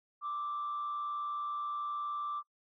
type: tone with frequency modulation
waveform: sine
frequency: 1174.7 Hz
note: D6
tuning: in tune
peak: -33 dBFS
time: 0.21-2.43 s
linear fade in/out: 50 ms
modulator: 119 Hz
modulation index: 0.33
effects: noise-tail reverb RT60 0.1 s tail -23 dB re dry + tanh soft clip ceiling -31 dBFS